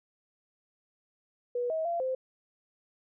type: tone with pitch steps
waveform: sine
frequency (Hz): 487.2 / 639 / 684 / 519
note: B4 / D#5 / F5 / C5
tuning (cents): -24 / +46 / -36 / -14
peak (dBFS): -28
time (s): 1.55-2.15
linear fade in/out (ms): 5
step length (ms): 150
effects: none